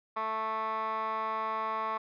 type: tone with band-pass filter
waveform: 15% pulse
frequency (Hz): 220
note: A3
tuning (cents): 0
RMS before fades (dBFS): -33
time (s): 0.16-1.98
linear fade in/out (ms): 10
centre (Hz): 1200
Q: 7.5
effects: resampled to 11025 Hz